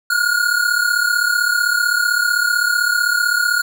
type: tone pair together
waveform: square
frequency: 1421 / 1456.7 Hz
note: F6 / F#6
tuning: +30 / -27 cents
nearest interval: unison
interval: 43 cents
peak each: -18 dBFS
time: 0.1-3.62 s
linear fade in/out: 5 ms
effects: none